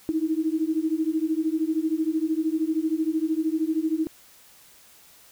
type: beating tone pair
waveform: sine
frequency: 311.1 / 324.1 Hz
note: D#4 / E4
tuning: 0 / -29 cents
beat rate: 13 Hz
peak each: -25 dBFS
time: 0.09-4.07 s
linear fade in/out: 0 ms
effects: white hiss -53 dBFS RMS until 5.31 s